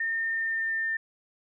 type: tone with pitch glide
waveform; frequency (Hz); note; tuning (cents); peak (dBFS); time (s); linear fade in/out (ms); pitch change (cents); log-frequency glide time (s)
sine; 1818 to 1801.3; A#6 to A6; -44 to +40; -26; 0-0.97; 5; -16; 0.19-0.75
effects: none